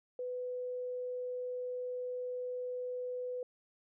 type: tone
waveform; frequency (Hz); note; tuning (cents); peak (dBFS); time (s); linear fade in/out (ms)
sine; 498.6; B4; +16; -36; 0.19-3.43; 2
effects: none